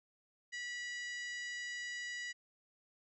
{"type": "harmonic tone", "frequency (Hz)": 974, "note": "B5", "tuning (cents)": -24, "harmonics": [2, 3, 4, 5, 6, 7, 8], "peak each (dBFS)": [-41, -51, -55, -53, -58, -54, -61], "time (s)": [0.52, 2.33], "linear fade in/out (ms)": 20, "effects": []}